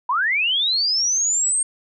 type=linear sweep; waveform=sine; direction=up; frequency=925 to 8590 Hz; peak=-17 dBFS; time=0.09-1.63 s; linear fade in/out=5 ms; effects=none